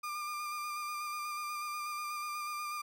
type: tone with vibrato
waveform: 35% pulse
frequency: 1200 Hz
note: D6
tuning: 37 cents sharp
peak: -35 dBFS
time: 0.03-2.82 s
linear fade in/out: 10 ms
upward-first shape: square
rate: 8.2 Hz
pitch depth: 17 cents each way
effects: none